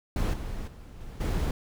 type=noise with level steps; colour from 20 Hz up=brown; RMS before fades=-26 / -35 / -45 / -41 / -27 dBFS; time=0.16-1.51 s; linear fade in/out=2 ms; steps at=0.33 / 0.67 / 1 / 1.2 s; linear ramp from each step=10 ms; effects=none